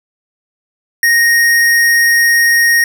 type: tone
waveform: square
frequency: 1864.7 Hz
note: A#6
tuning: in tune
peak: -8 dBFS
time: 1.03-2.84 s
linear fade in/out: 2 ms
effects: none